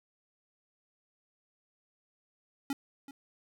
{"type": "tone with echo", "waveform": "square", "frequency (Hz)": 277.2, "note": "C#4", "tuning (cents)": 0, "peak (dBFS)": -31, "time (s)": [2.7, 2.73], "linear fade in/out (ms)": 2, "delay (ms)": 380, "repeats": 1, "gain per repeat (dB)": -15, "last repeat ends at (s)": 3.11, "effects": []}